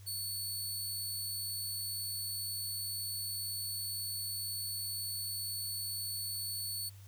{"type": "tone", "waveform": "15% pulse", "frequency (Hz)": 4442, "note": "C#8", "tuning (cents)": 3, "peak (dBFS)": -30, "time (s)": [0.06, 6.9], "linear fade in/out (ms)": 20, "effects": ["added 98 Hz sine -50 dBFS peak until 7.07 s", "white hiss -62 dBFS RMS until 7.07 s"]}